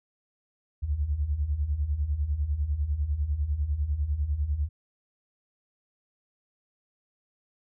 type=beating tone pair; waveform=sine; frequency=66.7 / 76.7 Hz; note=C2 / D#2; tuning=+34 / -24 cents; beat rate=10 Hz; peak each=-31 / -26 dBFS; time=0.82-4.69 s; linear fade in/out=20 ms; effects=none